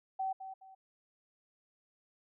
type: tone with echo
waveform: sine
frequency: 765 Hz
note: G5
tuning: 42 cents flat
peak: -32 dBFS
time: 0.19-0.33 s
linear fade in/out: 10 ms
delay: 210 ms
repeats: 2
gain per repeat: -10 dB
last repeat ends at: 0.75 s
effects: none